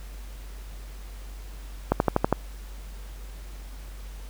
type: click train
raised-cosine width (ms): 1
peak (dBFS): -5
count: 6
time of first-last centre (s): 1.92-2.327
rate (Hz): 12.3
effects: added 48 Hz sine -37 dBFS peak until 4.29 s + pink hiss -50 dBFS RMS until 4.29 s